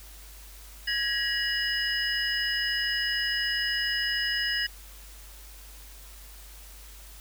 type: tone cluster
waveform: sine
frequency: 1660 / 1904 / 2917 / 5050 Hz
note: G#6 / A#6 / F#7 / D#8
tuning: -1 / +36 / -25 / +25 cents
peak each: -31 dBFS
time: 0.87-4.67 s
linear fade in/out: 10 ms
effects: added 50 Hz sine -46 dBFS peak until 7.2 s + white hiss -50 dBFS RMS until 7.2 s